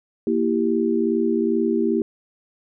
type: chord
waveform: sine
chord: E diminished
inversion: second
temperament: equal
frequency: 233.1 / 329.6 / 392 Hz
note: Bb3 / E4 / G4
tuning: 0 / 0 / 0 cents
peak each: -22 dBFS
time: 0.27-2.02 s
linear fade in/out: 2 ms
effects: none